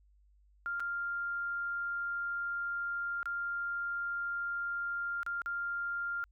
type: tone with dropouts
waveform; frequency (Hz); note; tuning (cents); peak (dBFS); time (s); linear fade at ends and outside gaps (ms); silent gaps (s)
sine; 1396.9; F6; 0; -33; 0.66-6.24; 0; 0.797-0.803 / 3.23-3.257 / 5.231-5.264 / 5.418-5.46
effects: added 50 Hz sine -62 dBFS peak until 6.31 s